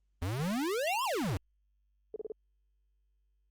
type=exponential two-way sweep; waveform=square; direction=up then down; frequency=82.3 to 1108.7 to 82.3 Hz; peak=-31 dBFS; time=0.22-1.37 s; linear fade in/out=0 ms; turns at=1.04 s
type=tone with exponential decay; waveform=sine; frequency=2750 Hz; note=F7; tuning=27 cents flat; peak=-31 dBFS; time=0.87-1.38 s; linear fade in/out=2 ms; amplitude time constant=110 ms
type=tone bursts; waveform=sine; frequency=432.1 Hz; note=A4; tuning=31 cents flat; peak=-35 dBFS; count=4; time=2.14-2.32 s; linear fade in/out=2 ms; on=21 ms; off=32 ms
effects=added 50 Hz sine -70 dBFS peak until 3.5 s + Opus 24 kbps